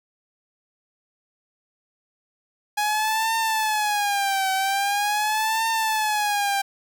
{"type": "tone with vibrato", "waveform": "sawtooth", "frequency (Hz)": 830.6, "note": "G#5", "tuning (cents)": 0, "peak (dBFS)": -17, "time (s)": [2.77, 6.62], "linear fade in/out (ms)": 10, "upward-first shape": "triangle", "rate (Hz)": 0.43, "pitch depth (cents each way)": 150, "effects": ["9-bit"]}